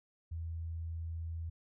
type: tone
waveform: sine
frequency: 82.41 Hz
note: E2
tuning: in tune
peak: -37 dBFS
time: 0.31-1.5 s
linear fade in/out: 10 ms
effects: none